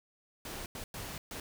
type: noise bursts at uneven times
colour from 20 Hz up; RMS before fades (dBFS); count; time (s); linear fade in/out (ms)
pink; -42; 4; 0.45-0.66 / 0.75-0.84 / 0.94-1.18 / 1.31-1.4; 2
effects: none